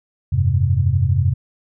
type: chord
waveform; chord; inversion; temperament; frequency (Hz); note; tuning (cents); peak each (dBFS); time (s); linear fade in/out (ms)
sine; F suspended second; none; equal with one note detuned; 87.31 / 99.88 / 130.81; F2 / G2 / C3; 0 / +33 / 0; -18; 0.32-1.34; 10
effects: none